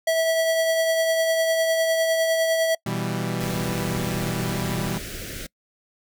square tone with tremolo, 652 Hz, E5, 19 cents flat, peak -18 dBFS, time 0.07-2.75 s, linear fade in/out 5 ms, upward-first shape triangle, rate 9.9 Hz, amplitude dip 35%
sawtooth chord, E minor, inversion second, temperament equal, 123.47 / 164.81 / 196 Hz, B2 / E3 / G3, 0 / 0 / 0 cents, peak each -25 dBFS, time 2.86-4.98 s, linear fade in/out 5 ms
pink band-stop noise, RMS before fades -34 dBFS, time 3.4-5.47 s, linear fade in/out 10 ms, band 630 to 1400 Hz, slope 48 dB/octave
effects noise-tail reverb RT60 0.1 s tail -25 dB re dry

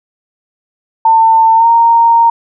sine tone with pitch glide, 898 to 926.5 Hz, A5 to A#5, +35 to -11 cents, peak -4 dBFS, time 1.05-2.3 s, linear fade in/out 5 ms, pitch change +54 cents, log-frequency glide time 1.55-1.67 s, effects none

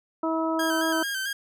harmonic tone, 323.2 Hz, E4, 34 cents flat, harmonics 1 / 2 / 3 / 4, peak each -26 / -29 / -31 / -32 dBFS, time 0.23-1.03 s, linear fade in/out 5 ms
sawtooth tone with vibrato, 1584 Hz, G6, 18 cents sharp, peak -24 dBFS, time 0.59-1.33 s, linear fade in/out 5 ms, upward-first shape square, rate 4.5 Hz, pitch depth 42 cents each way
effects none

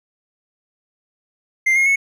triangle tone with pitch steps, 2093 / 2146 / 2200 Hz, C7 / C7 / C#7, 0 / +43 / -14 cents, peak -11 dBFS, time 1.66-1.96 s, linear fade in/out 10 ms, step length 100 ms, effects none

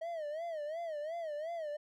triangle tone with vibrato, 634 Hz, D#5, 32 cents sharp, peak -35 dBFS, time 0.01-1.77 s, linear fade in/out 10 ms, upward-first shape sine, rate 2.8 Hz, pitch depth 140 cents each way, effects none

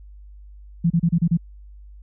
sine tone bursts, 168.9 Hz, E3, 42 cents sharp, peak -14 dBFS, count 6, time 0.84-1.373 s, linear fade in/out 10 ms, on 63 ms, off 31 ms, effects added 50 Hz sine -40 dBFS peak until 2.02 s

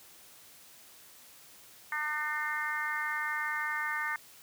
harmonic tone, 302.1 Hz, D4, 49 cents sharp, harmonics 3 / 4 / 5 / 6 / 7, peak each -40 / -38 / -38 / -34 / -39 dBFS, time 1.92-4.16 s, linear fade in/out 2 ms, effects white hiss -55 dBFS RMS until 4.42 s + high-pass 60 Hz 12 dB/octave

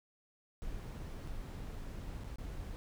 brown noise with dropouts, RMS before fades -43 dBFS, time 0.62-2.76 s, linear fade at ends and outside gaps 0 ms, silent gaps 1.27-1.274 / 2.236-2.244 / 2.358-2.384 s, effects none

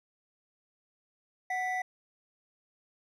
triangle tone pair together, 740.4 / 1975.5 Hz, F#5 / B6, +1 / 0 cents, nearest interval octave + perfect fourth, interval 1699 cents, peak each -30 / -32 dBFS, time 1.5-1.82 s, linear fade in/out 5 ms, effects none

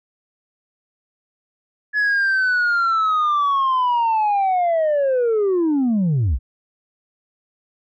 sine linear sweep, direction down, 1707 to 51.6 Hz, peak -13 dBFS, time 1.93-6.39 s, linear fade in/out 50 ms, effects tanh soft clip ceiling -14 dBFS

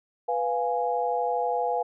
sine chord, F diminished, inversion second, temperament equal, 493.9 / 698.5 / 830.6 Hz, Cb5 / F5 / Ab5, 0 / 0 / 0 cents, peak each -28 dBFS, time 0.28-1.83 s, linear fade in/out 10 ms, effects none

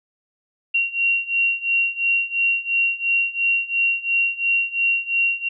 sine beating tone pair, 2749 / 2751.9 Hz, F7 / F7, -28 / -26 cents, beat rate 2.9 Hz, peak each -22 / -20 dBFS, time 0.74-5.49 s, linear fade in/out 10 ms, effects none

